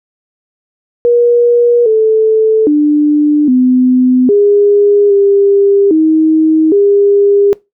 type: tone with pitch steps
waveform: sine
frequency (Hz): 478.3 / 438.5 / 297.3 / 253.5 / 408.4 / 399.5 / 315.7 / 403.4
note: A#4 / A4 / D4 / B3 / G#4 / G4 / D#4 / G4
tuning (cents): +44 / -6 / +21 / +45 / -29 / +33 / +25 / +50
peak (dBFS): -5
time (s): 1.05-7.53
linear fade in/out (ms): 0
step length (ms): 810
effects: noise-tail reverb RT60 0.2 s tail -21 dB re dry